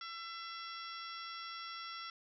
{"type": "harmonic tone with a mistuned harmonic", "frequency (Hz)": 672, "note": "E5", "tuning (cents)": 33, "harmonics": [2, 3, 4, 5, 6, 7, 8], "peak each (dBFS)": [-46, -52, -56, -51, -58, -56, -51], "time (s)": [0.01, 2.1], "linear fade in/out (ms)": 2, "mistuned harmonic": 8, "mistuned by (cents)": 27, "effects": []}